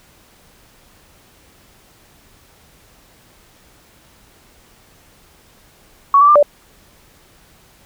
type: tone with pitch steps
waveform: sine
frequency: 1119 / 1158 / 1190 / 583 Hz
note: C#6 / D6 / D6 / D5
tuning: +16 / -25 / +22 / -13 cents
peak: -6 dBFS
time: 6.14-6.428 s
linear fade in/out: 2 ms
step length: 72 ms
effects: pink hiss -50 dBFS RMS until 7.85 s